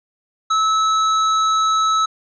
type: tone with hard clipping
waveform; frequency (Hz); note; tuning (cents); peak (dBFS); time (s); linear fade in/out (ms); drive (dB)
sine; 1300; E6; -24; -16; 0.5-2.06; 10; 13
effects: resampled to 16000 Hz